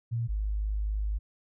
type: tone pair in turn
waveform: sine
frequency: 116.54 / 51.91 Hz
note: A#2 / G#1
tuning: 0 / 0 cents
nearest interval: octave + major second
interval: 1400 cents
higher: first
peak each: -27 dBFS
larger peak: neither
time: 0.11-0.28 / 0.28-1.19 s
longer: second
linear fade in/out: 20 ms
effects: none